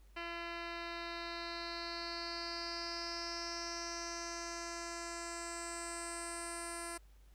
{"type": "tone with low-pass filter sweep", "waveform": "10% pulse", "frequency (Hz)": 340, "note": "F4", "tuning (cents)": -46, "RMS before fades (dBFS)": -43, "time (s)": [0.16, 6.98], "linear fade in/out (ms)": 10, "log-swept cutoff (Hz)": [3200, 9600], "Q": 6.4, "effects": ["added 50 Hz sine -58 dBFS peak until 7.34 s", "pink hiss -72 dBFS RMS until 7.34 s"]}